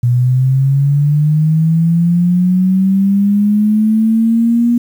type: linear sweep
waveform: sine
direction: up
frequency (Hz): 120 to 239.8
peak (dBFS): -8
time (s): 0.03-4.78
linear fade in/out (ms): 5
effects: 7-bit